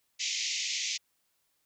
white band-pass noise, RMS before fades -33 dBFS, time 0.19-0.98 s, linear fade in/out 20 ms, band 2000 to 7000 Hz, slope 96 dB/octave, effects white hiss -75 dBFS RMS until 1.65 s

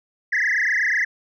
sine tone with frequency modulation, 1859 Hz, A#6, 5 cents flat, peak -16 dBFS, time 0.32-1.05 s, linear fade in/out 10 ms, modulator 28.1 Hz, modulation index 7.3, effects tanh soft clip ceiling -15 dBFS

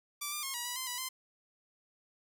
5% pulse tone with pitch steps, 1166 / 1195 / 1077 / 962 / 977 / 1035 / 981 / 1037 Hz, D6 / D6 / C6 / B5 / B5 / C6 / B5 / C6, -13 / +30 / +50 / -46 / -19 / -19 / -12 / -16 cents, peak -24 dBFS, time 0.21-1.09 s, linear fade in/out 10 ms, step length 110 ms, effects none

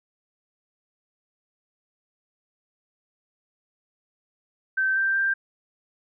sine tone with pitch steps, 1548 / 1570 / 1581 Hz, G6 / G6 / G6, -22 / +2 / +14 cents, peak -20 dBFS, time 4.77-5.34 s, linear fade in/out 10 ms, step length 190 ms, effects none

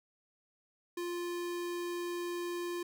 square tone, 349.2 Hz, F4, in tune, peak -36 dBFS, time 0.97-2.83 s, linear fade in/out 5 ms, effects none

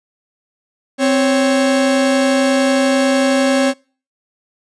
45% pulse tone pair together, 261.6 / 554.3 Hz, C4 / C#5, 0 / 0 cents, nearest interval octave + minor second, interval 1300 cents, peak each -14 / -15 dBFS, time 0.98-3.74 s, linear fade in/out 50 ms, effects noise-tail reverb RT60 0.4 s tail -26 dB re dry + resampled to 22050 Hz

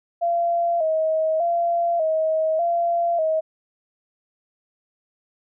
sine tone with vibrato, 659.3 Hz, E5, in tune, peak -18 dBFS, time 0.21-3.41 s, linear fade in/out 20 ms, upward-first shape square, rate 0.84 Hz, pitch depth 67 cents each way, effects none

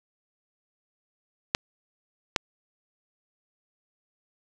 clicks, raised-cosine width 0.2 ms, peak -4 dBFS, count 2, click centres 1.549 / 2.362 s, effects none

